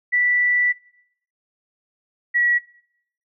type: tone pair in turn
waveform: sine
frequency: 1966 / 1927.8 Hz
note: B6 / B6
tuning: -8 / -42 cents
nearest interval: unison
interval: 34 cents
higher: first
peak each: -15 dBFS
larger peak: neither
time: 0.12-0.73 / 2.34-2.59 s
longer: first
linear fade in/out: 20 ms
effects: noise-tail reverb RT60 0.7 s tail -20 dB re dry